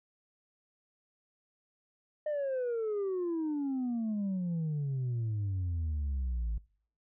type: exponential sweep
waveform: sine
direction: down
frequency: 613 to 53 Hz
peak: -28 dBFS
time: 2.26-6.58 s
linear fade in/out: 5 ms
effects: noise-tail reverb RT60 0.5 s tail -24 dB re dry + tanh soft clip ceiling -29 dBFS